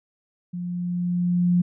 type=tone with level ramp; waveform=sine; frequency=176.7 Hz; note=F3; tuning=21 cents sharp; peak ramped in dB=-28 to -15 dBFS; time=0.53-1.62 s; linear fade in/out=10 ms; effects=none